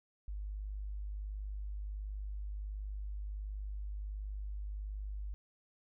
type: tone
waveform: sine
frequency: 50.7 Hz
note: G#1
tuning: 41 cents flat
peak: -38 dBFS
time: 0.28-5.34 s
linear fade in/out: 0 ms
effects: none